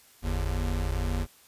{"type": "tone pair together", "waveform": "square", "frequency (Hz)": [47.45, 79.8], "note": ["F#1", "D#2"], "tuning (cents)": [44, 44], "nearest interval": "major sixth", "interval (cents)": 900, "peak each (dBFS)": [-29, -31], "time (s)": [0.22, 1.27], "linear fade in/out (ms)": 50, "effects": ["white hiss -57 dBFS RMS until 1.47 s", "resampled to 32000 Hz"]}